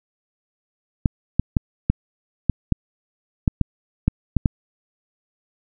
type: clicks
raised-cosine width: 5 ms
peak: -3 dBFS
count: 11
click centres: 1.058 / 1.396 / 1.568 / 1.9 / 2.497 / 2.723 / 3.478 / 3.613 / 4.08 / 4.367 / 4.458 s
effects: none

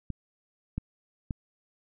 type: clicks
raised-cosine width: 5 ms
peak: -21 / -18 / -19 dBFS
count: 3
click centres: 0.103 / 0.78 / 1.308 s
effects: none

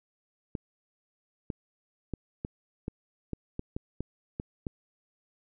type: clicks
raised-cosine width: 3 ms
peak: -20 dBFS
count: 11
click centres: 0.552 / 1.502 / 2.137 / 2.449 / 2.881 / 3.333 / 3.594 / 3.765 / 4.006 / 4.399 / 4.668 s
effects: none

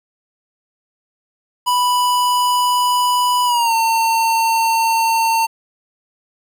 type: tone with pitch glide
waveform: square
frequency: 987.8 to 905.8 Hz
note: B5 to A#5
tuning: 0 to -50 cents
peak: -14 dBFS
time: 1.66-5.47 s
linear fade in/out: 20 ms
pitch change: -150 cents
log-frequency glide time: 3.45-3.74 s
effects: 8-bit

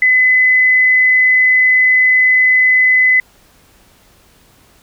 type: tone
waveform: sine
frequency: 2018 Hz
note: B6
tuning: 37 cents sharp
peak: -7 dBFS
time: 0.02-3.2 s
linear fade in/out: 2 ms
effects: pink hiss -49 dBFS RMS until 4.82 s

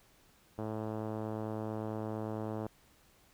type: tone with low-pass filter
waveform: 5% pulse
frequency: 108.9 Hz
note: A2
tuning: 17 cents flat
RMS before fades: -38 dBFS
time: 0.58-2.67 s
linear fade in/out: 5 ms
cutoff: 610 Hz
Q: 0.6
effects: pink hiss -65 dBFS RMS until 3.33 s

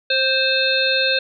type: harmonic tone with a mistuned harmonic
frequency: 523.3 Hz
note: C5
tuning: in tune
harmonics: 1 / 3 / 5 / 7 / 8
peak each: -22 / -22 / -22 / -22 / -22 dBFS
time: 0.1-1.19 s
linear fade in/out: 5 ms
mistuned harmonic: 1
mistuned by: +21 cents
effects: none

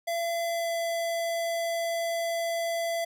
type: tone with pitch glide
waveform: square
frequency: 677 to 672.3 Hz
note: E5 to E5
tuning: +46 to +34 cents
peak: -28 dBFS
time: 0.07-3.05 s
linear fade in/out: 10 ms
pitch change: -12 cents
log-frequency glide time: 0.4-0.72 s
effects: none

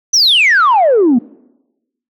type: exponential sweep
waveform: sine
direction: down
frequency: 6150 to 223.6 Hz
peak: -5 dBFS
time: 0.13-1.19 s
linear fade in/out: 10 ms
effects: noise-tail reverb RT60 1.0 s tail -25 dB re dry + tanh soft clip ceiling -4 dBFS

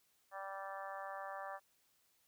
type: harmonic tone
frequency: 194.8 Hz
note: G3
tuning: 11 cents flat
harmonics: 3 / 4 / 5 / 6 / 7 / 8 / 9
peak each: -49 / -48 / -53 / -49 / -56 / -56 / -53 dBFS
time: 0.31-1.6 s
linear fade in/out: 50 ms
effects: white hiss -75 dBFS RMS until 2.27 s

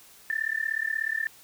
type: tone with amplitude modulation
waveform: sine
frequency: 1779 Hz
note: A6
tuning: 19 cents sharp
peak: -22 dBFS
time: 0.3-1.27 s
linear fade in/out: 0 ms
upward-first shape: sine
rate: 36.6 Hz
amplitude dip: 95%
effects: white hiss -53 dBFS RMS until 1.43 s

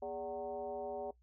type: tone with frequency modulation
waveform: sine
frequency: 580 Hz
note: D5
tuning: 22 cents flat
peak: -38 dBFS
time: 0.02-1.11 s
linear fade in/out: 5 ms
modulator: 169 Hz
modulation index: 1.3
effects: noise-tail reverb RT60 0.1 s tail -19 dB re dry + added 60 Hz sine -65 dBFS peak until 1.22 s

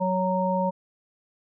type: harmonic tone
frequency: 185.4 Hz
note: F#3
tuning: 4 cents sharp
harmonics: 1 / 3 / 5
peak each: -26 / -26 / -26 dBFS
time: 0-0.71 s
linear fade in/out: 20 ms
effects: none

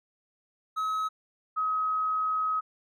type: tone pair in turn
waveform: triangle / sine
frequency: 1280 / 1270.4 Hz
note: D#6 / D#6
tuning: +49 / +36 cents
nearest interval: unison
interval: 13 cents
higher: first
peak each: -25 dBFS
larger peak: neither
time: 0.76-1.09 / 1.56-2.61 s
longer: second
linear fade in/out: 20 ms
effects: none

